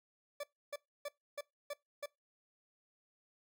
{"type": "tone bursts", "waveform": "40% pulse", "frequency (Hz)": 580, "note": "D5", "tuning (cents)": -22, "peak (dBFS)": -38, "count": 6, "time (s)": [0.4, 2.06], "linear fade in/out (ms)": 5, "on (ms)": 35, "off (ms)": 290, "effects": ["noise-tail reverb RT60 0.2 s tail -22 dB re dry"]}